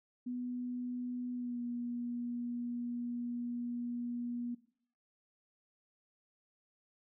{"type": "tone with pitch glide", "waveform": "sine", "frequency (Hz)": [246.9, 240.6], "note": ["B3", "B3"], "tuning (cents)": [0, -45], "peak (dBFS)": -36, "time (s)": [0.26, 4.55], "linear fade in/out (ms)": 10, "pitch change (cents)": -45, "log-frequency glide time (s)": [1.34, 1.61], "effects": ["noise-tail reverb RT60 0.6 s tail -18 dB re dry"]}